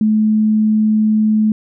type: tone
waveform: sine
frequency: 215.6 Hz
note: A3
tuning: 35 cents flat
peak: -10 dBFS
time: 0.01-1.52 s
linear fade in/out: 2 ms
effects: none